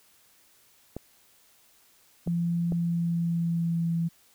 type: clicks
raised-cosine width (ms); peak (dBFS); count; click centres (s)
2; -21; 3; 0.966 / 2.275 / 2.722
type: tone with pitch glide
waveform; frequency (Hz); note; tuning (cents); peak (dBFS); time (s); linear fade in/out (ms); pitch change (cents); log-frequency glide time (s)
sine; 170.7 to 167.28; F3 to E3; -39 to +26; -24; 2.26-4.09; 20; -35; 2.69-3.92
effects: white hiss -61 dBFS RMS until 4.34 s